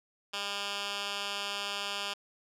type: tone with band-pass filter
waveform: 10% pulse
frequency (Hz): 201.5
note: G3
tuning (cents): +48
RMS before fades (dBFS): -36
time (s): 0.33-2.14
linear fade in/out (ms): 10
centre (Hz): 3400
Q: 1.2
effects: none